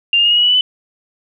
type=tone with pitch steps; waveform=sine; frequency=2794 / 2823 / 2853 / 2883 / 2913 / 2943 / 2974 / 3005 Hz; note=F7 / F7 / F7 / F#7 / F#7 / F#7 / F#7 / F#7; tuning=0 / +18 / +36 / -46 / -28 / -10 / +8 / +26 cents; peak=-9 dBFS; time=0.13-0.61 s; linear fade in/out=2 ms; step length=60 ms; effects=none